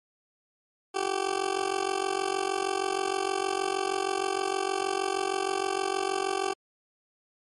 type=tone with amplitude modulation; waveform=20% pulse; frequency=385.9 Hz; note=G4; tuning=27 cents flat; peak=-18 dBFS; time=0.94-6.54 s; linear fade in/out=20 ms; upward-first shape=sine; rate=46.4 Hz; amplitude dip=90%; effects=MP3 48 kbps